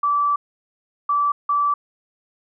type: tone bursts at uneven times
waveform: sine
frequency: 1159 Hz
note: D6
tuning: 23 cents flat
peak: -16 dBFS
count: 3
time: 0.03-0.36 / 1.09-1.32 / 1.49-1.74 s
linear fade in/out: 5 ms
effects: none